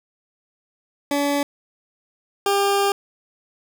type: tone pair in turn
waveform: 20% pulse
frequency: 285.5 / 399.4 Hz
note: D4 / G4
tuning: -49 / +32 cents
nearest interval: tritone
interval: 581 cents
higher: second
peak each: -14 / -12 dBFS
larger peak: second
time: 1.11-1.43 / 2.46-2.92 s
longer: second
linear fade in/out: 2 ms
effects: none